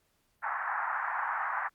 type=band-pass noise; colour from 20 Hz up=pink; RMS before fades=-33 dBFS; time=0.42-1.69 s; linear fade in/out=20 ms; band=800 to 1800 Hz; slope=48 dB/octave; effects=pink hiss -73 dBFS RMS until 1.74 s + Opus 48 kbps